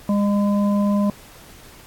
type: harmonic tone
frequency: 203.5 Hz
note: G#3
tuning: 35 cents flat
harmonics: 1 / 3 / 5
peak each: -16 / -26 / -30 dBFS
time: 0.09-1.1 s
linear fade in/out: 2 ms
effects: pink hiss -45 dBFS RMS until 1.86 s + AAC 64 kbps